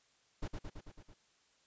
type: noise with echo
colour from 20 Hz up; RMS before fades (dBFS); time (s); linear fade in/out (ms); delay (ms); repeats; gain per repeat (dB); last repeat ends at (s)
brown; -38; 0.42-0.48; 10; 110; 6; -3; 1.14
effects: white hiss -71 dBFS RMS until 1.66 s + resampled to 16000 Hz